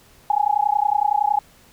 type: tone with amplitude modulation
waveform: sine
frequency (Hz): 830.6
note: G#5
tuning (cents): 0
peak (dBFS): -12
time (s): 0.3-1.39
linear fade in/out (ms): 2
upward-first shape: sine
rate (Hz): 30.8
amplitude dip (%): 100
effects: pink hiss -52 dBFS RMS until 1.72 s